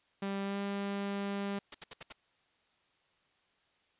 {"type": "tone with pitch glide", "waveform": "sawtooth", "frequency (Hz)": [197.2, 199.72], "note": ["G3", "G3"], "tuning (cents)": [11, 33], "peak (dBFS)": -30, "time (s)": [0.22, 1.59], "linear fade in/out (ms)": 5, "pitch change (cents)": 22, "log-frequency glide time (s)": [0.43, 0.58]}
{"type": "noise bursts", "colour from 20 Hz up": "white", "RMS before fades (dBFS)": -41, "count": 5, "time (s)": [1.72, 2.125], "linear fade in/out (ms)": 5, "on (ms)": 25, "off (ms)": 70}
{"effects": ["white hiss -72 dBFS RMS until 3.99 s", "resampled to 8000 Hz"]}